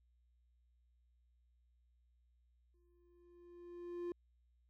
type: tone with exponential growth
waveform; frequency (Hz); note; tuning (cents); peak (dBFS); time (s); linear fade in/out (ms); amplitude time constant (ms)
triangle; 349.2; F4; 0; -36; 2.74-4.12; 2; 300
effects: added 60 Hz sine -70 dBFS peak until 4.69 s